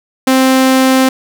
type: tone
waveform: sawtooth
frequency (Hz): 262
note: C4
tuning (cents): +2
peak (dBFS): -3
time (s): 0.27-1.09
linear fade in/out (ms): 5
effects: none